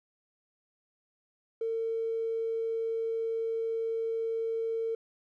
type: tone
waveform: triangle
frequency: 453 Hz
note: A#4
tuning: 50 cents flat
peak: -25 dBFS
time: 1.61-4.95 s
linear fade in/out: 5 ms
effects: tanh soft clip ceiling -27 dBFS